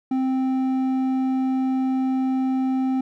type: tone with hard clipping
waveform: sine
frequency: 261.6 Hz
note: C4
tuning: in tune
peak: -21 dBFS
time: 0.11-3.01 s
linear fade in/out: 5 ms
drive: 6 dB
effects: none